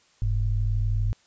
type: tone pair together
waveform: sine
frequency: 43.62 / 103.83 Hz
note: F1 / G#2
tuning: -1 / 0 cents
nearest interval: octave + minor third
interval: 1501 cents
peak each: -24 dBFS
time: 0.22-1.13 s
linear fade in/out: 0 ms
effects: white hiss -61 dBFS RMS until 1.26 s + resampled to 16000 Hz